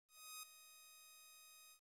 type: tone with ADSR envelope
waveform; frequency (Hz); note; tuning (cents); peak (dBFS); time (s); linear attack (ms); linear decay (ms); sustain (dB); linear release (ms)
5% pulse; 1254; D#6; +13; -37; 0.08-1.8; 350; 5; -12; 82
effects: resampled to 32000 Hz + 12-bit